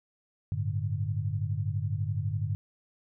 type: chord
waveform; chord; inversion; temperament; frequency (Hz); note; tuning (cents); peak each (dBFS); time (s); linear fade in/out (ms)
sine; G suspended second; none; equal; 98 / 110 / 146.83; G2 / A2 / D3; 0 / 0 / 0; -31 / -32 / -34; 0.52-2.55; 0
effects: none